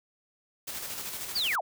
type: noise with tremolo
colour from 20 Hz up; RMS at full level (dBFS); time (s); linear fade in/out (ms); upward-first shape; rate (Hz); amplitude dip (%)
white; -36; 0.67-1.56; 10; square; 13; 35
type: linear sweep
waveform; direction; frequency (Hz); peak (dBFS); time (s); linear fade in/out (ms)
sine; down; 4898 to 522; -26; 1.35-1.61; 10
effects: none